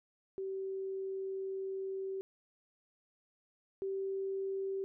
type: tone pair in turn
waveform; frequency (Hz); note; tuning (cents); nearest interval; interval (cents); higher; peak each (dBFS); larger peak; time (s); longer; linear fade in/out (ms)
sine; 384.8 / 387.7; G4 / G4; -32 / -19; unison; 13; second; -36 / -34; second; 0.38-2.21 / 3.82-4.84; first; 0
effects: none